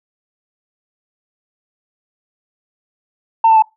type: tone with pitch steps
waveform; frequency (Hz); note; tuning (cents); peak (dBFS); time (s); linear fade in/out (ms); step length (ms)
sine; 903 / 888.5 / 874.3; A5 / A5 / A5; +45 / +17 / -11; -5; 3.44-3.623; 5; 61
effects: noise-tail reverb RT60 0.2 s tail -24 dB re dry + tanh soft clip ceiling -3 dBFS